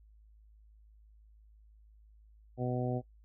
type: harmonic tone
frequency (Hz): 124.7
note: B2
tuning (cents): +17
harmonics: 1 / 2 / 3 / 4 / 5 / 6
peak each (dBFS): -34 / -37 / -39 / -40 / -41 / -42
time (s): 2.57-3.02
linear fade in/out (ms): 50
effects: noise-tail reverb RT60 0.1 s tail -19 dB re dry + added 53 Hz sine -57 dBFS peak until 3.24 s